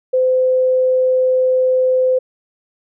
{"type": "tone", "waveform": "sine", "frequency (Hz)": 513, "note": "C5", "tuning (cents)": -34, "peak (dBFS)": -11, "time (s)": [0.13, 2.19], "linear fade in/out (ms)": 10, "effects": []}